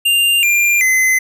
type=tone with pitch steps; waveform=square; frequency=2794 / 2391 / 2045 Hz; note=F7 / D7 / C7; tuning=0 / +30 / -40 cents; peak=-11 dBFS; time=0.05-1.19 s; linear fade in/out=10 ms; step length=380 ms; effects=none